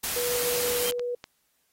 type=noise; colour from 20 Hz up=white; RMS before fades=-29 dBFS; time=0.03-0.91 s; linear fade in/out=10 ms
type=tone; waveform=sine; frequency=486.9 Hz; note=B4; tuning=25 cents flat; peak=-27 dBFS; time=0.16-1.15 s; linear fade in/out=5 ms
type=clicks; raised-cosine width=0.2 ms; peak=-21 dBFS; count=5; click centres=0.645 / 0.772 / 0.922 / 0.995 / 1.241 s
type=tone with exponential growth; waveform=sine; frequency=3144 Hz; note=G7; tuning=4 cents sharp; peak=-26 dBFS; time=0.78-0.9 s; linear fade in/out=2 ms; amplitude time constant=25 ms
effects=white hiss -71 dBFS RMS until 1.72 s + AAC 48 kbps